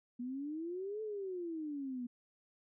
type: exponential two-way sweep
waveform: sine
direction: up then down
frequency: 238.7 to 440 to 238.7 Hz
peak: -38 dBFS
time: 0.19-2.07 s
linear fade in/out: 10 ms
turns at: 1.02 s
effects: none